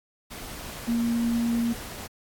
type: tone in noise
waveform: sine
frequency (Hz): 233.9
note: A#3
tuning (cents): +6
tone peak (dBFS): -22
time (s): 0.87-1.74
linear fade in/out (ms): 20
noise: pink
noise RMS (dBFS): -39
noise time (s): 0.3-2.08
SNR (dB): +14
effects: AAC 64 kbps